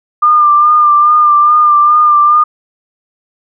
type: tone with vibrato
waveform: sine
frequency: 1199 Hz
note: D6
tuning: 36 cents sharp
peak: -4 dBFS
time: 0.22-2.44 s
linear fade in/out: 10 ms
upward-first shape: sine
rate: 2.4 Hz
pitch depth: 30 cents each way
effects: none